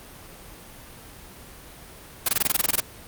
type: noise bursts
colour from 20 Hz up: white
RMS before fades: -20 dBFS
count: 12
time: 2.26-2.803 s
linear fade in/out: 5 ms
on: 26 ms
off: 21 ms
effects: pink hiss -44 dBFS RMS until 3.07 s + Opus 32 kbps